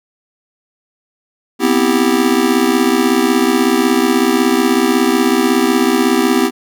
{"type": "chord", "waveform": "square", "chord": "C major seventh", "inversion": "third", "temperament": "just", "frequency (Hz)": [245.3, 261.6, 327, 392.4], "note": ["B3", "C4", "E4", "G4"], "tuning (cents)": [-12, 0, -14, 2], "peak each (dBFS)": -17, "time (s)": [1.59, 6.51], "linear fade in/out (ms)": 50, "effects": []}